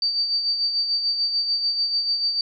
sine tone with tremolo, 4622 Hz, D8, 28 cents flat, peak -18 dBFS, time 0.02-2.41 s, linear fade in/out 2 ms, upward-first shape sine, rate 6.8 Hz, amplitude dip 50%, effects none

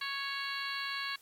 harmonic tone with a mistuned harmonic, 554.4 Hz, C#5, in tune, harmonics 2 / 3 / 4 / 5 / 6 / 7 / 8, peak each -41 / -39 / -42 / -43 / -46 / -43 / -43 dBFS, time 0.01-1.16 s, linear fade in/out 5 ms, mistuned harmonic 7, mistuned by +38 cents, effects white hiss -61 dBFS RMS until 1.21 s + MP3 64 kbps

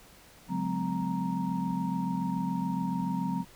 sine tone cluster, 139.4 / 181.8 / 208.8 / 256 / 934 Hz, C#3 / F#3 / G#3 / C4 / A#5, +10 / -30 / +10 / -38 / +3 cents, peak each -40 / -31 / -36 / -34 / -36 dBFS, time 0.48-3.45 s, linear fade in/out 50 ms, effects pink hiss -55 dBFS RMS until 3.55 s

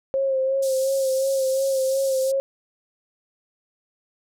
sine tone with vibrato, 534 Hz, C5, 35 cents sharp, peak -19 dBFS, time 0.14-2.4 s, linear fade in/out 0 ms, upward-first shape sine, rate 2.8 Hz, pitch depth 31 cents each way
white band-pass noise, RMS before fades -36 dBFS, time 0.62-2.32 s, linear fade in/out 10 ms, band 4600 to 11000 Hz, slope 24 dB/octave
effects none

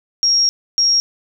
sine tone bursts at uneven times, 5588 Hz, F8, in tune, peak -11 dBFS, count 2, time 0.23-0.49 / 0.78-1 s, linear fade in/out 0 ms, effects none

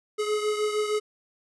square beating tone pair, 422 / 428.5 Hz, G#4 / A4, +28 / -46 cents, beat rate 6.5 Hz, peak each -26 / -32 dBFS, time 0.18-1 s, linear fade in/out 20 ms, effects resampled to 24000 Hz

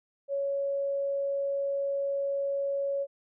sine tone, 557 Hz, C#5, 8 cents sharp, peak -27 dBFS, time 0.28-3.07 s, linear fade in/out 50 ms, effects none

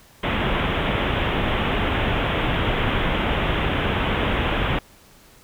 pink low-pass noise, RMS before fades -22 dBFS, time 0.23-4.79 s, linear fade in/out 5 ms, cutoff 3500 Hz, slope 96 dB/octave, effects pink hiss -51 dBFS RMS until 5.43 s

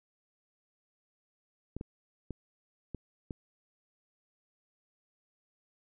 clicks, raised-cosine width 3 ms, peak -25 dBFS, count 5, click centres 1.766 / 1.811 / 2.307 / 2.947 / 3.308 s, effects none

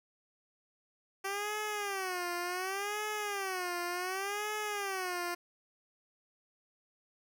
10% pulse tone with vibrato, 385.6 Hz, G4, 28 cents flat, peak -26 dBFS, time 1.24-5.35 s, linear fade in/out 10 ms, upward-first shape sine, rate 0.68 Hz, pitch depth 170 cents each way, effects none

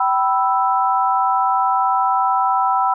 sine chord, E minor, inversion first, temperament equal with one note detuned, 772.3 / 987.8 / 1318.5 Hz, G5 / B5 / E6, -26 / 0 / 0 cents, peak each -18 / -18 / -20 dBFS, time 0-2.94 s, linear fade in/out 5 ms, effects none

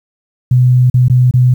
sine tone with dropouts, 125.5 Hz, B2, 28 cents sharp, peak -5 dBFS, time 0.51-1.54 s, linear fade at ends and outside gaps 5 ms, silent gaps 0.9-0.941 / 1.083-1.098 / 1.311-1.338 s, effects 7-bit

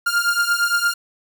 45% pulse beating tone pair, 1400 / 1408.7 Hz, F6 / F6, +4 / +15 cents, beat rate 8.7 Hz, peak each -20 dBFS, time 0.06-0.94 s, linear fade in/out 10 ms, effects none

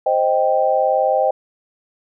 sine chord, C minor, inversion none, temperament equal, 523.3 / 622.3 / 784 Hz, C5 / Eb5 / G5, 0 / 0 / 0 cents, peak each -18 dBFS, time 0.06-1.31 s, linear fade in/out 5 ms, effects none

